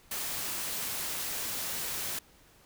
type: noise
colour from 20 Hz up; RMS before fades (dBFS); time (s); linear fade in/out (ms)
white; -35; 0.11-2.19; 5
effects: pink hiss -60 dBFS RMS until 2.65 s